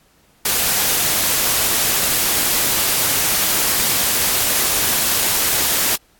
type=noise; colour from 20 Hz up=white; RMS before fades=-17 dBFS; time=0.45-5.96 s; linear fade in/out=5 ms; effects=pink hiss -56 dBFS RMS until 6.19 s + AAC 64 kbps